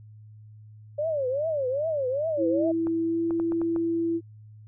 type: tone with vibrato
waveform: sine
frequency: 572 Hz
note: D5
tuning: 46 cents flat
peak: -24 dBFS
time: 0.98-2.72 s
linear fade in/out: 10 ms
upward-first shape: triangle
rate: 2.5 Hz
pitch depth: 260 cents each way
type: tone with pitch glide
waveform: sine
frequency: 329.6 to 333.4 Hz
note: E4 to E4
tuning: 0 to +20 cents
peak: -23 dBFS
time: 2.37-4.21 s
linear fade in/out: 50 ms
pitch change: +20 cents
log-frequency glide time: 3.05-3.2 s
type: clicks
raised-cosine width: 1 ms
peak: -23 dBFS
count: 6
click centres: 2.87 / 3.308 / 3.399 / 3.521 / 3.616 / 3.762 s
effects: added 107 Hz sine -45 dBFS peak until 4.67 s